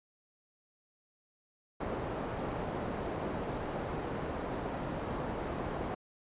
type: low-pass noise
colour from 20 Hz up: white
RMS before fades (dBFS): -37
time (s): 1.8-5.95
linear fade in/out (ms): 10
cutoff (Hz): 690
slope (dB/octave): 12
effects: resampled to 8000 Hz